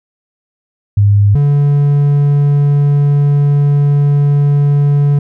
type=tone pair in turn; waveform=sine / triangle; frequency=101.9 / 143.75 Hz; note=G#2 / D3; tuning=-32 / -37 cents; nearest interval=tritone; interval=595 cents; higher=second; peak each=-5 dBFS; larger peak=neither; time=0.97-1.35 / 1.35-5.19 s; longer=second; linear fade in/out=5 ms; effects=none